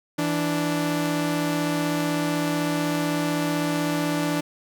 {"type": "tone pair together", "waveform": "sawtooth", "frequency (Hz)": [164.7, 293.5], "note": ["E3", "D4"], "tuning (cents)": [-1, -1], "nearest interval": "minor seventh", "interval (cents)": 1000, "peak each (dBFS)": [-23, -20], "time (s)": [0.18, 4.41], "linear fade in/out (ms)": 10, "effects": []}